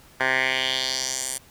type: tone with band-pass filter sweep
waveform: 10% pulse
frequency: 130.81 Hz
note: C3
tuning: in tune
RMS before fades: -25 dBFS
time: 0.2-1.38 s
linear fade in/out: 5 ms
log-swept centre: 1500 to 9500 Hz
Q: 2.7
effects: pink hiss -52 dBFS RMS until 1.5 s